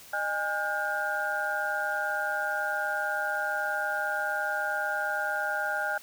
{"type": "tone cluster", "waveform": "sine", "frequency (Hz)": [612, 817, 1431, 1580], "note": ["D#5", "G#5", "F6", "G6"], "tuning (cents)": [-29, -29, 42, 13], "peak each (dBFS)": [-35, -33, -31, -33], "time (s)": [0.13, 5.98], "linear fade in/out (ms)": 5, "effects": ["white hiss -50 dBFS RMS until 6.02 s"]}